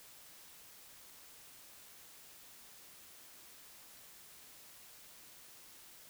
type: silence
effects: white hiss -57 dBFS RMS until 6.09 s